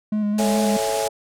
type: tone with vibrato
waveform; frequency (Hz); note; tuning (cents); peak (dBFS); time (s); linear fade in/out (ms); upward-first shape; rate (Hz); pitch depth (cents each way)
triangle; 209.8; G#3; +18; -17; 0.12-0.77; 5; square; 4.7; 21
type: low-pass noise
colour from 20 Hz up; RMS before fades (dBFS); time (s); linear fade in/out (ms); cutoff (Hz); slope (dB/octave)
white; -31; 0.38-1.08; 5; 10000; 24
type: chord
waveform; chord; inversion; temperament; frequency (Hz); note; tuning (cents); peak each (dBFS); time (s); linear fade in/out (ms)
sine; A major seventh; none; equal; 440 / 554.4 / 659.3 / 830.6; A4 / C#5 / E5 / G#5; 0 / 0 / 0 / 0; -26; 0.38-1.09; 20
effects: none